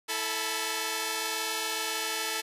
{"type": "tone cluster", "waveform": "5% pulse", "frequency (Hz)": [328.4, 442.1, 857, 985], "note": ["E4", "A4", "A5", "B5"], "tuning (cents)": [-6, 8, -46, -5], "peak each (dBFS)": [-27, -21, -23, -27], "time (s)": [0.08, 2.42], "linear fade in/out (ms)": 20, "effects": ["resampled to 32000 Hz"]}